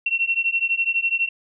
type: beating tone pair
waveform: sine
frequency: 2715 / 2727 Hz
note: F7 / F7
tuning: -50 / -42 cents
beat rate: 12 Hz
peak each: -22 dBFS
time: 0.06-1.29 s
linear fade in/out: 5 ms
effects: none